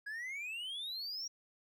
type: exponential sweep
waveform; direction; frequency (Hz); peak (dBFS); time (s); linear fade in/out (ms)
triangle; up; 1644 to 5730; -38; 0.06-1.28; 10
effects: none